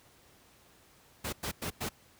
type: noise bursts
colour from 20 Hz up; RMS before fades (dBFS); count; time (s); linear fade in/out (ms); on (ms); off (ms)
pink; -35; 4; 1.24-1.892; 10; 88; 100
effects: pink hiss -61 dBFS RMS until 2.19 s + high-pass 60 Hz 12 dB/octave